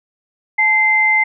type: tone pair together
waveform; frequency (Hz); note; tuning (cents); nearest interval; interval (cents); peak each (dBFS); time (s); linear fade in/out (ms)
sine; 865.1 / 2079; A5 / C7; -30 / -12; octave + minor third; 1518; -19 / -11; 0.58-1.24; 10
effects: none